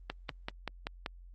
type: click train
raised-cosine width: 0.3 ms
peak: -19 dBFS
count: 6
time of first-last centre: 0.1-1.062 s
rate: 5.2 Hz
effects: added 44 Hz sine -49 dBFS peak until 1.34 s + Opus 24 kbps